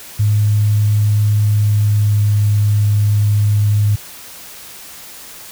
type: tone with pitch glide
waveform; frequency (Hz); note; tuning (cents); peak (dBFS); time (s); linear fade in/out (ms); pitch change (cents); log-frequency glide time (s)
sine; 105 to 104.03; G#2 to G#2; +19 to +3; -10; 0.19-3.96; 10; -16; 1.42-2.36
effects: white hiss -35 dBFS RMS until 5.51 s